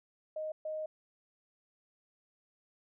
sine tone bursts at uneven times, 622 Hz, D#5, 1 cent flat, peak -35 dBFS, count 2, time 0.36-0.52 / 0.65-0.86 s, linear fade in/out 5 ms, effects none

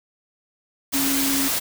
sine tone in noise, 274.2 Hz, C#4, 19 cents flat, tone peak -23 dBFS, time 0.93-1.49 s, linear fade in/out 20 ms, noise white, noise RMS -23 dBFS, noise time 0.92-1.6 s, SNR -3 dB, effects none

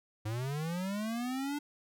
square linear sweep, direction up, 103.83 to 295.2 Hz, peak -34 dBFS, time 0.25-1.59 s, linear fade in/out 10 ms, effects none

